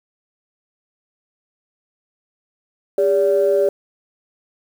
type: tone pair together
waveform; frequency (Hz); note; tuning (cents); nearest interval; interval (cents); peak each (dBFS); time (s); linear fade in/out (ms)
sine; 402.7 / 575.7; G4 / D5; +47 / -35; tritone; 618; -15; 2.98-3.69; 2
effects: tanh soft clip ceiling -6 dBFS + 7-bit